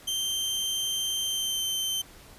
sawtooth tone with pitch glide, 3136 to 3104 Hz, G7 to G7, 0 to -18 cents, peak -24 dBFS, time 0.07-2.02 s, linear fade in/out 10 ms, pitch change -18 cents, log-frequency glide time 1.24-1.64 s, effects pink hiss -51 dBFS RMS until 2.38 s + resampled to 32000 Hz

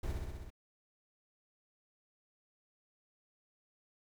brown noise with echo, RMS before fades -37 dBFS, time 0.03-0.12 s, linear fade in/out 5 ms, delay 64 ms, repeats 6, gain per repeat -2 dB, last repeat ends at 0.504 s, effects none

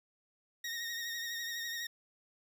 20% pulse tone with vibrato, 1864.7 Hz, A#6, in tune, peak -32 dBFS, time 0.64-1.87 s, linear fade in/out 5 ms, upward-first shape sine, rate 12 Hz, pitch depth 35 cents each way, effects none

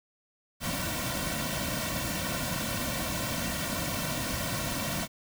pink noise with comb filter, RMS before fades -32 dBFS, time 0.6-5.08 s, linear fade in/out 50 ms, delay 2.4 ms, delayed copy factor -0.95, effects none

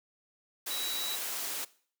sine tone in noise, 3899 Hz, B7, 23 cents flat, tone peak -35 dBFS, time 0.7-1.16 s, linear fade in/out 10 ms, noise white, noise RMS -36 dBFS, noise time 0.66-1.65 s, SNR -2 dB, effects noise-tail reverb RT60 0.5 s tail -20 dB re dry + high-pass 300 Hz 12 dB/octave

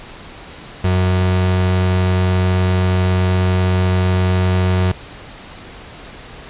35% pulse tone, 91.9 Hz, F#2, 11 cents flat, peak -11 dBFS, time 0.84-4.92 s, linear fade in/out 5 ms, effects pink hiss -36 dBFS RMS until 6.49 s + resampled to 8000 Hz

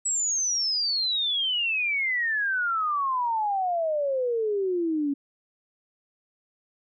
sine exponential sweep, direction down, 7902 to 276 Hz, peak -23 dBFS, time 0.05-5.14 s, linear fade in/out 10 ms, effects none

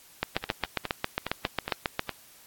two click trains, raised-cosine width 0.3 ms, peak -9 / -15 dBFS, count 14 / 5, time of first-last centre 0.23-1.994 / 0.44-2.093 s, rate 7.37 / 2.42 Hz, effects white hiss -54 dBFS RMS until 2.46 s + AAC 64 kbps

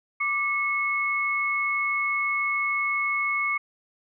sine tone pair together, 1174.7 / 2187 Hz, D6 / C#7, 0 / -24 cents, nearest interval major seventh, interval 1076 cents, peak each -28 / -24 dBFS, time 0.2-3.58 s, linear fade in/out 10 ms, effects none

